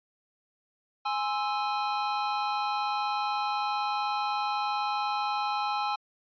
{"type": "chord", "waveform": "square", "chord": "Ab augmented", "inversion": "none", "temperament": "equal", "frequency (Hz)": [830.6, 1046.5, 1318.5], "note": ["Ab5", "C6", "E6"], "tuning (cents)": [0, 0, 0], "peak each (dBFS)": [-30, -36, -34], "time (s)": [1.05, 5.96], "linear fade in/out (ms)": 10, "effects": ["resampled to 11025 Hz"]}